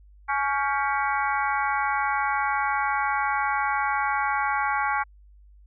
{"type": "harmonic tone with a mistuned harmonic", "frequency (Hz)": 280, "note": "C#4", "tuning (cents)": 18, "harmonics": [3, 4, 5, 6, 7, 8], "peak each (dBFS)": [-26, -28, -30, -32, -33, -34], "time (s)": [0.28, 5.04], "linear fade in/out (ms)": 20, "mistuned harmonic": 6, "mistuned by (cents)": -100, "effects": ["added 50 Hz sine -49 dBFS peak until 5.66 s"]}